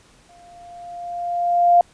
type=tone with exponential growth; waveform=sine; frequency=698.5 Hz; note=F5; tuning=in tune; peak=-8 dBFS; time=0.29-1.81 s; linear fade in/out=2 ms; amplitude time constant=330 ms; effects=pink hiss -53 dBFS RMS until 1.93 s + resampled to 22050 Hz